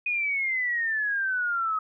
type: exponential sweep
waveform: sine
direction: down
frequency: 2489 to 1266 Hz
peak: -24 dBFS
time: 0.06-1.79 s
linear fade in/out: 5 ms
effects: none